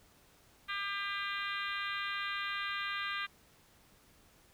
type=harmonic tone; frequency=399.7 Hz; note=G4; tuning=34 cents sharp; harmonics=3 / 4 / 5 / 6 / 7 / 8 / 9 / 10; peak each=-40 / -40 / -42 / -44 / -46 / -46 / -47 / -49 dBFS; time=0.68-3.27 s; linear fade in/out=20 ms; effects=pink hiss -64 dBFS RMS until 4.53 s